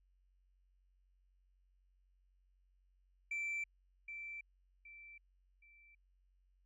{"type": "tone with echo", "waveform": "sine", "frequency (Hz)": 2336, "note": "D7", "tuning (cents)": -10, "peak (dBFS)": -35, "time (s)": [3.31, 3.64], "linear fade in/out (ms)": 5, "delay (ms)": 770, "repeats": 3, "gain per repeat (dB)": -9, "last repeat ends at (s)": 5.95, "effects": ["tanh soft clip ceiling -36 dBFS", "added 46 Hz sine -70 dBFS peak until 6.65 s"]}